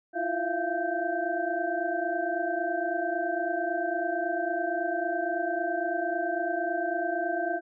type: tone cluster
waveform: sine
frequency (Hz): 326.6 / 350.3 / 666 / 695 / 1558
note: E4 / F4 / E5 / F5 / G6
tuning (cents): -16 / +5 / +18 / -9 / -11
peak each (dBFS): -36 / -34 / -33 / -30 / -34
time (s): 0.13-7.61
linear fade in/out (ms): 50
effects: none